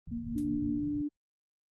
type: low-pass noise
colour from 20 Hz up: white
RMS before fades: -43 dBFS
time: 0.07-1.02 s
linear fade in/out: 5 ms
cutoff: 170 Hz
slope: 96 dB/octave
type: tone with tremolo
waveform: sine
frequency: 233.1 Hz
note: A#3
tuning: in tune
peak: -32 dBFS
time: 0.11-0.81 s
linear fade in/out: 10 ms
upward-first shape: triangle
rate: 5.4 Hz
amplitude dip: 65%
type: tone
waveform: sine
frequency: 293.7 Hz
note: D4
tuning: in tune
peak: -30 dBFS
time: 0.35-1.09 s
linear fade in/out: 20 ms
type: noise with exponential decay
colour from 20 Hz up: blue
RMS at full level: -45 dBFS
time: 0.38-0.5 s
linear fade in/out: 0 ms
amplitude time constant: 26 ms
effects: Opus 32 kbps